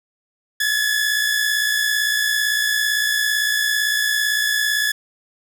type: tone pair together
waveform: sawtooth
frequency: 1696.2 / 1754 Hz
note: G#6 / A6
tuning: +36 / -6 cents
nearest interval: minor second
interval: 58 cents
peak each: -15 / -20 dBFS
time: 0.6-4.92 s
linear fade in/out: 5 ms
effects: none